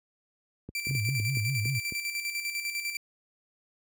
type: clicks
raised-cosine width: 3 ms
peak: -26 dBFS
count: 9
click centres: 0.69 / 0.87 / 0.911 / 0.951 / 1.089 / 1.2 / 1.371 / 1.657 / 1.923 s
type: tone with tremolo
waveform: sawtooth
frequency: 2344 Hz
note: D7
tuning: 4 cents flat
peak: -26 dBFS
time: 0.75-2.97 s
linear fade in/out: 2 ms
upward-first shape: square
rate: 10 Hz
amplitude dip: 50%
type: tone with vibrato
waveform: sine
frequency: 120 Hz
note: B2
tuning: 49 cents flat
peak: -27 dBFS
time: 0.88-1.8 s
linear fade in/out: 20 ms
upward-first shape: sine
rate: 5.1 Hz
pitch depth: 250 cents each way
effects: high-pass 60 Hz 12 dB/octave